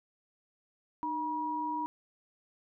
sine tone pair together, 304.3 / 961.1 Hz, D#4 / B5, -38 / -47 cents, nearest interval octave + minor sixth, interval 1991 cents, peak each -38 / -32 dBFS, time 1.03-1.86 s, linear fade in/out 0 ms, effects none

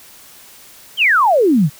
sine exponential sweep, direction down, 3272 to 131.6 Hz, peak -9 dBFS, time 0.97-1.7 s, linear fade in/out 50 ms, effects white hiss -42 dBFS RMS until 1.79 s

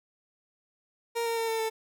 30% pulse tone with pitch steps, 466.2 / 460.6 / 455 / 449.5 / 444.1 Hz, A#4 / A#4 / A#4 / A4 / A4, 0 / -21 / -42 / +37 / +16 cents, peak -25 dBFS, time 1.15-1.7 s, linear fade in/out 20 ms, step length 110 ms, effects none

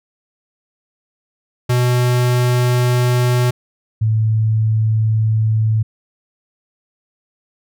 square / sine tone pair in turn, 123.6 / 109.84 Hz, B2 / A2, +2 / -3 cents, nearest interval major second, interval 205 cents, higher first, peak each -13 / -12 dBFS, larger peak second, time 1.69-3.51 / 4.01-5.83 s, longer neither, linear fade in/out 10 ms, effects none

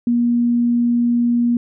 sine tone, 238.6 Hz, A#3, 41 cents sharp, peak -13 dBFS, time 0.07-1.57 s, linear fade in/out 2 ms, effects none

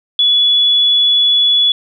sine tone, 3412 Hz, G#7, 46 cents sharp, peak -8 dBFS, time 0.19-1.72 s, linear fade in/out 2 ms, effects none

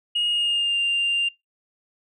sine tone with pitch glide, 2870 to 2792 Hz, F7 to F7, +47 to -1 cents, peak -18 dBFS, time 0.15-1.29 s, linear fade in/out 10 ms, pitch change -48 cents, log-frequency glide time 0.29-0.78 s, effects noise-tail reverb RT60 0.2 s tail -25 dB re dry + tanh soft clip ceiling -17 dBFS

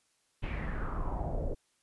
brown noise with low-pass filter sweep, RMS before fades -34 dBFS, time 0.42-1.55 s, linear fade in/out 20 ms, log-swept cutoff 2700 to 480 Hz, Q 4.1, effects white hiss -73 dBFS RMS until 1.82 s + resampled to 24000 Hz

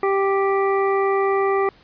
harmonic tone, 392 Hz, G4, in tune, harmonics 1 / 2 / 3 / 5 / 6, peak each -18 / -25 / -24 / -30 / -37 dBFS, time 0.03-1.69 s, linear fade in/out 2 ms, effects pink hiss -52 dBFS RMS until 1.83 s + resampled to 11025 Hz

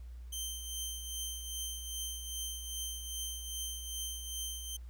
15% pulse tone with tremolo, 3122 Hz, G7, 8 cents flat, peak -29 dBFS, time 0.32-4.77 s, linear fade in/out 10 ms, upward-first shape triangle, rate 2.5 Hz, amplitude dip 60%, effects added 60 Hz sine -44 dBFS peak until 4.89 s + pink hiss -69 dBFS RMS until 4.89 s

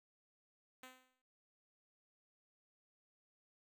5% pulse tone with exponential decay, 256.7 Hz, C4, 33 cents flat, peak -39 dBFS, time 0.83-1.22 s, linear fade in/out 2 ms, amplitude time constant 83 ms, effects none

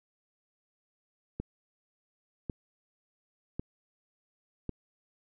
click train, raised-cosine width 3 ms, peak -21 dBFS, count 4, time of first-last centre 1.4-4.693 s, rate 0.911 Hz, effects none

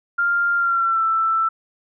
sine tone with pitch glide, 1397 to 1328.5 Hz, F6 to E6, 0 to +13 cents, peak -16 dBFS, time 0.18-1.49 s, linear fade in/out 10 ms, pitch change -87 cents, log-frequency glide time 0.56-1.04 s, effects none

